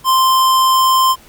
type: tone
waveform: square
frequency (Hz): 1044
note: C6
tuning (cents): -4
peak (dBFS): -10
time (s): 0.04-1.16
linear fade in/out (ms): 50
effects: pink hiss -44 dBFS RMS until 1.28 s + Opus 48 kbps